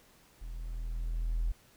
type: tone with level ramp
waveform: triangle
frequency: 41 Hz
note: E1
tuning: 9 cents flat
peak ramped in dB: -37 to -23 dBFS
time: 0.41-1.52 s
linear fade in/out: 10 ms
effects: tanh soft clip ceiling -25 dBFS + pink hiss -62 dBFS RMS until 1.76 s